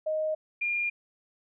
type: tone pair in turn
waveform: sine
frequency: 623 / 2409 Hz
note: D#5 / D7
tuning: +2 / +43 cents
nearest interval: octave + major seventh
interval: 2341 cents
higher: second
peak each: -26 / -26 dBFS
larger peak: neither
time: 0.06-0.35 / 0.61-0.9 s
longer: neither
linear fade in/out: 10 ms
effects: none